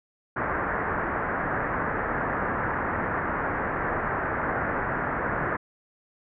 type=low-pass noise; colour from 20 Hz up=white; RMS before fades=-28 dBFS; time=0.36-5.57 s; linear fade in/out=10 ms; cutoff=1800 Hz; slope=48 dB/octave; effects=none